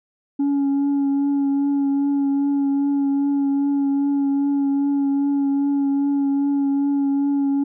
sine tone with vibrato, 280.1 Hz, C#4, 18 cents sharp, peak -14 dBFS, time 0.39-7.64 s, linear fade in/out 10 ms, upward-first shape triangle, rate 2.5 Hz, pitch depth 22 cents each way, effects tanh soft clip ceiling -16 dBFS

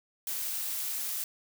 blue noise, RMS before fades -34 dBFS, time 0.27-1.24 s, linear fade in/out 2 ms, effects none

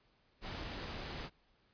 pink noise, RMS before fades -43 dBFS, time 0.41-1.3 s, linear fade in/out 50 ms, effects pink hiss -72 dBFS RMS until 1.73 s + resampled to 11025 Hz

